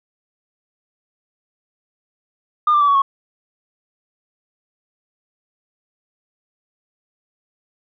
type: tone with pitch steps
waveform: sine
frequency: 1212 / 1182.3 / 1153.3 / 1125 / 1097.4 Hz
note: D#6 / D6 / D6 / C#6 / C#6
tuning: -46 / +11 / -32 / +25 / -18 cents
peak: -10 dBFS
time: 2.67-3.02 s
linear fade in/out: 5 ms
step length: 70 ms
effects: tanh soft clip ceiling -8 dBFS